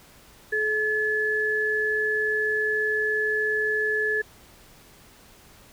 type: tone pair together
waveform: sine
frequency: 429.2 / 1717 Hz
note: A4 / A6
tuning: -43 / -43 cents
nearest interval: 2 octaves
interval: 2400 cents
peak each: -27 / -23 dBFS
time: 0.52-4.22 s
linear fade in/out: 10 ms
effects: pink hiss -52 dBFS RMS until 5.72 s